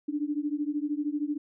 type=beating tone pair; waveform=sine; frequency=289.4 / 302.4 Hz; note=D4 / D#4; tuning=-25 / -49 cents; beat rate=13 Hz; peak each=-30 / -31 dBFS; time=0.08-1.38 s; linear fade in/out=10 ms; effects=none